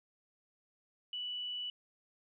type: tone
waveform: sine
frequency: 2960 Hz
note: F#7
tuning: in tune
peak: -37 dBFS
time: 1.13-1.7 s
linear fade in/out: 2 ms
effects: none